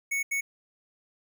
square tone bursts at uneven times, 2217 Hz, C#7, in tune, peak -27 dBFS, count 2, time 0.11-0.23 / 0.31-0.41 s, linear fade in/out 10 ms, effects none

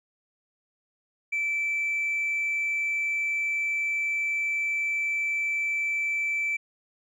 triangle tone with tanh clipping, 2324 Hz, D7, 19 cents flat, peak -25 dBFS, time 1.32-6.57 s, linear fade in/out 10 ms, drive 5 dB, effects none

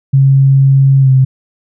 sine tone with pitch glide, 136 to 131.67 Hz, C#3 to C3, -33 to +11 cents, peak -4 dBFS, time 0.13-1.25 s, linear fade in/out 10 ms, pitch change -56 cents, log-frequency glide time 1-1.1 s, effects none

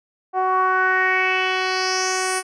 10% pulse tone with low-pass filter sweep, 373.3 Hz, F#4, 15 cents sharp, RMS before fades -20 dBFS, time 0.33-2.43 s, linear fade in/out 50 ms, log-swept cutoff 830 to 9700 Hz, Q 3.7, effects none

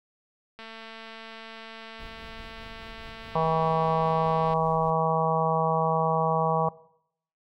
click train, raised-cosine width 0.3 ms, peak -27 dBFS, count 885, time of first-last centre 0.59-4.536 s, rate 224 Hz
brown noise with tremolo, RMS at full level -45 dBFS, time 1.99-4.91 s, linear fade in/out 10 ms, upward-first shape sine, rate 4.9 Hz, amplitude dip 45%
harmonic tone, 161.1 Hz, E3, 39 cents flat, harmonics 1 / 3 / 4 / 5 / 6 / 7, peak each -29 / -29 / -29 / -29 / -29 / -29 dBFS, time 3.35-6.69 s, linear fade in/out 5 ms
effects noise-tail reverb RT60 0.7 s tail -20 dB re dry

